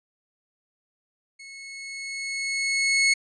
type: tone with level ramp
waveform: sawtooth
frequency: 2189 Hz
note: C#7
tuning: 22 cents flat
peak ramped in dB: -38 to -13 dBFS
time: 1.39-3.14 s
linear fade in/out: 10 ms
effects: resampled to 22050 Hz